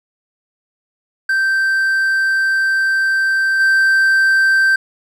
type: tone with level steps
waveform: triangle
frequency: 1562 Hz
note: G6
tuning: 7 cents flat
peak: -11 / -8 dBFS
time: 1.29-4.76 s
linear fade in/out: 5 ms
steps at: 3.59 s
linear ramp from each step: 20 ms
effects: none